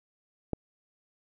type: click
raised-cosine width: 2 ms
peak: -16 dBFS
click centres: 0.533 s
effects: none